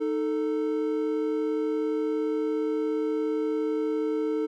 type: tone pair together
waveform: triangle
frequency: 309.6 / 441.4 Hz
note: D#4 / A4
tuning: -9 / +5 cents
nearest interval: tritone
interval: 614 cents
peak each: -26 / -25 dBFS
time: 0-4.47 s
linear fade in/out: 20 ms
effects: none